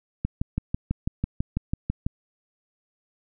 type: click train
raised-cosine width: 5 ms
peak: -12 dBFS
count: 12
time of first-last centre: 0.25-2.065 s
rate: 6.06 Hz
effects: none